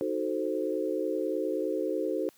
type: chord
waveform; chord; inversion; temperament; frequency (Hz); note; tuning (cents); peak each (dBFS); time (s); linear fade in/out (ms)
sine; D# diminished seventh; none; equal; 311.1 / 370 / 440 / 523.3; D#4 / F#4 / A4 / C5; 0 / 0 / 0 / 0; -33; 0.01-2.29; 0
effects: white hiss -62 dBFS RMS until 2.37 s + high-pass 100 Hz 12 dB/octave